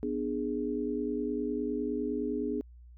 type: chord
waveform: sine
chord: G# diminished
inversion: first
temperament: just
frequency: 249.2 / 299 / 415.3 Hz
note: B3 / D4 / G#4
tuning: +16 / +31 / 0 cents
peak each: -34 dBFS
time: 0.03-2.61 s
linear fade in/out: 0 ms
effects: added 60 Hz sine -49 dBFS peak until 2.97 s